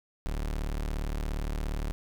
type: tone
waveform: 35% pulse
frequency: 37.21 Hz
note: D1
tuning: 24 cents sharp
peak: -28 dBFS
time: 0.26-1.92 s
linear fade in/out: 0 ms
effects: none